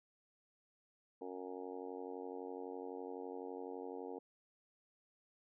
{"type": "harmonic tone", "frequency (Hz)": 91.9, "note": "F#2", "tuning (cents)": -11, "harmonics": [3, 4, 5, 6, 7, 8, 9, 10], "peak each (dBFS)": [-50, -50, -47, -58, -58, -56, -54, -62], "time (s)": [1.21, 4.19], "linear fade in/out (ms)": 5, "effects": []}